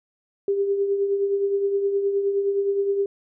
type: tone with tremolo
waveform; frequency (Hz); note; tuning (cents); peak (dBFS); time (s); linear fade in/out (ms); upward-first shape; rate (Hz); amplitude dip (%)
sine; 398.2; G4; +27; -17; 0.48-3.06; 2; triangle; 9.6; 55
effects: none